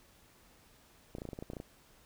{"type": "clicks", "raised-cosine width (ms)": 2, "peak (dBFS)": -28, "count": 12, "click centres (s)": [1.151, 1.184, 1.219, 1.253, 1.289, 1.332, 1.389, 1.425, 1.501, 1.534, 1.568, 1.601], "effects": ["pink hiss -63 dBFS RMS until 2.05 s"]}